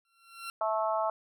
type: tone with exponential growth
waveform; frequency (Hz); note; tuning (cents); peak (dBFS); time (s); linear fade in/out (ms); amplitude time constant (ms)
20% pulse; 1363; F6; -43; -30; 0.05-0.5; 1; 96
type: harmonic tone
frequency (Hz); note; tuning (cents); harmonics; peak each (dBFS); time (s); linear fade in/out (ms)
218.4; A3; -13; 3 / 4 / 5 / 6; -30 / -32 / -34 / -36; 0.61-1.1; 2
effects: none